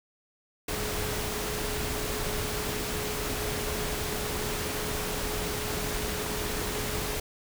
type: tone in noise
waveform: sine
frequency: 422.1 Hz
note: G#4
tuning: 28 cents sharp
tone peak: -37 dBFS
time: 0.68-7.2 s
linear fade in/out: 5 ms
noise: pink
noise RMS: -32 dBFS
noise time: 0.68-7.2 s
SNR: -8 dB
effects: none